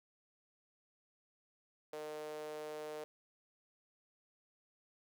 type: tone with high-pass filter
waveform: sawtooth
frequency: 152.5 Hz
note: D#3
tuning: 34 cents flat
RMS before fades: -45 dBFS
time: 1.93-3.04 s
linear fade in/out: 0 ms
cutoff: 510 Hz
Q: 6.1
effects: none